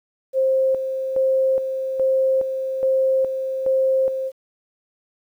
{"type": "tone with tremolo", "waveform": "sine", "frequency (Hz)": 528, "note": "C5", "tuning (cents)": 16, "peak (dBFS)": -15, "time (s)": [0.33, 4.32], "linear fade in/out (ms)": 50, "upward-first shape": "square", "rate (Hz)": 1.2, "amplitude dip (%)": 55, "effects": ["9-bit"]}